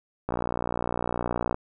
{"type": "click train", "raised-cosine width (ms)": 1, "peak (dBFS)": -13, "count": 76, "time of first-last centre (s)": [0.29, 1.544], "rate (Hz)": 59.8, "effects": []}